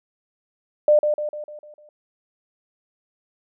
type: tone with echo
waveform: sine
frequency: 599 Hz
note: D5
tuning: 34 cents sharp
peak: -11 dBFS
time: 0.88-0.99 s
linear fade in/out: 2 ms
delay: 150 ms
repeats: 6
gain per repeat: -6 dB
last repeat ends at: 1.89 s
effects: none